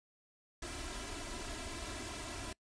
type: noise with comb filter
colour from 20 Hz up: pink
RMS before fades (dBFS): -43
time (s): 0.62-2.53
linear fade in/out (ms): 5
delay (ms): 3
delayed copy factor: +0.8
effects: noise-tail reverb RT60 0.1 s tail -24 dB re dry + resampled to 22050 Hz